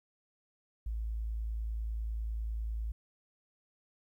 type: tone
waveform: sine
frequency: 55 Hz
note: A1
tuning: in tune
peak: -33 dBFS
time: 0.86-2.92 s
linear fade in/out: 5 ms
effects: 12-bit